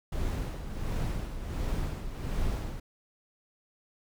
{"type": "noise with tremolo", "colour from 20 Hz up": "brown", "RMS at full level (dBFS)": -30, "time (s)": [0.12, 2.8], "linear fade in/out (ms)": 5, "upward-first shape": "sine", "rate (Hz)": 1.4, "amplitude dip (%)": 60, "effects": []}